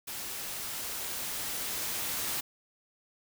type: noise with level ramp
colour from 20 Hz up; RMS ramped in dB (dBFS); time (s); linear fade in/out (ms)
white; -39 to -33; 0.07-2.41; 10
effects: none